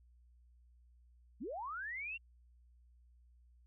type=linear sweep; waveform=sine; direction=up; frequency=174.2 to 2794 Hz; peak=-40 dBFS; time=1.4-2.18 s; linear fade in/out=20 ms; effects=added 60 Hz sine -62 dBFS peak until 3.66 s